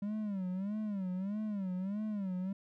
triangle tone with vibrato, 198.2 Hz, G3, 19 cents sharp, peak -32 dBFS, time 0.02-2.53 s, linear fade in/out 5 ms, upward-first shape sine, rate 1.6 Hz, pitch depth 150 cents each way, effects none

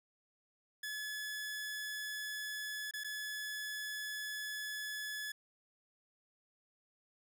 sawtooth tone with dropouts, 1710 Hz, A6, 50 cents flat, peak -36 dBFS, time 0.83-5.32 s, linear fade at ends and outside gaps 5 ms, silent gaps 2.911-2.936 / 3.037-3.044 s, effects none

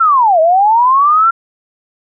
sine linear two-way sweep, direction down then up, 1376 to 622.3 to 1376 Hz, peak -6 dBFS, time 0-1.31 s, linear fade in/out 10 ms, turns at 0.4 s, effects none

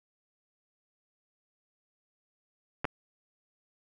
clicks, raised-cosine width 0.5 ms, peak -15 dBFS, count 2, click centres 2.845 / 2.852 s, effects none

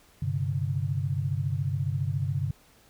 sine chord, G suspended fourth, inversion none, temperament equal with one note detuned, 98 / 130.81 / 145.23 Hz, G2 / C3 / D3, 0 / 0 / -19 cents, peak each -30 dBFS, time 0.22-2.51 s, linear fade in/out 5 ms, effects pink hiss -59 dBFS RMS until 2.89 s

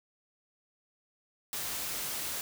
white noise, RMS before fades -36 dBFS, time 1.53-2.41 s, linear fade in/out 0 ms, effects none

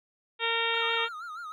harmonic tone, 460 Hz, A#4, 23 cents flat, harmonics 1 / 2 / 3 / 4 / 5 / 6 / 7 / 8, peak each -34 / -34 / -34 / -34 / -34 / -34 / -34 / -34 dBFS, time 0.39-1.09 s, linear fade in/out 50 ms
triangle tone with vibrato, 1318.5 Hz, E6, in tune, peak -35 dBFS, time 0.74-1.52 s, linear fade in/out 0 ms, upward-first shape sine, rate 6.4 Hz, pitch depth 130 cents each way
effects none

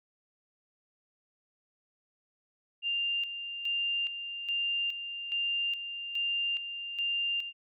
sine tone with tremolo, 2794 Hz, F7, in tune, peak -28 dBFS, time 2.82-7.53 s, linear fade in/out 50 ms, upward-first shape square, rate 1.2 Hz, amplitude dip 60%, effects none

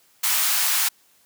white high-pass noise, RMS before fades -21 dBFS, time 0.23-0.89 s, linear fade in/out 10 ms, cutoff 840 Hz, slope 24 dB/octave, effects white hiss -59 dBFS RMS until 1.25 s + high-pass 100 Hz 12 dB/octave

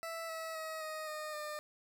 20% pulse tone with pitch steps, 659.3 / 647.6 / 636.1 / 624.8 / 613.7 / 602.8 Hz, E5 / E5 / D#5 / D#5 / D#5 / D5, 0 / -31 / +38 / +7 / -24 / +45 cents, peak -35 dBFS, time 0.03-1.59 s, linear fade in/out 0 ms, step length 260 ms, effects none

